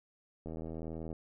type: click train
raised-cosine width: 2 ms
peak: -29 dBFS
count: 55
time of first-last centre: 0.46-1.128 s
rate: 80.8 Hz
effects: none